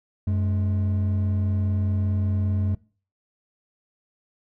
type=tone pair together; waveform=triangle; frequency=94.26 / 211.6 Hz; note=F#2 / G#3; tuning=+33 / +33 cents; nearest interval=octave + major second; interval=1400 cents; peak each=-18 / -26 dBFS; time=0.27-2.75 s; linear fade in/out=5 ms; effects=noise-tail reverb RT60 0.4 s tail -23 dB re dry + tanh soft clip ceiling -15 dBFS